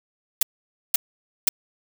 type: noise bursts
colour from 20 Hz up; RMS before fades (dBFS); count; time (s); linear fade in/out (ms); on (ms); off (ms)
blue; -17; 3; 0.41-1.49; 5; 20; 510
effects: none